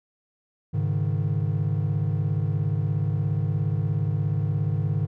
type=chord; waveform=triangle; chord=Ab suspended fourth; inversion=none; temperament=equal; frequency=103.83 / 138.59 / 155.56 Hz; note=Ab2 / Db3 / Eb3; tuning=0 / 0 / 0 cents; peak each=-23 / -25 / -24 dBFS; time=0.73-5.07 s; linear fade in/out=20 ms; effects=tanh soft clip ceiling -13 dBFS